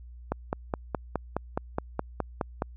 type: click train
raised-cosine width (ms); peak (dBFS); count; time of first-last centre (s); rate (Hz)
1; -13; 12; 0.32-2.621; 4.78
effects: added 60 Hz sine -43 dBFS peak until 2.76 s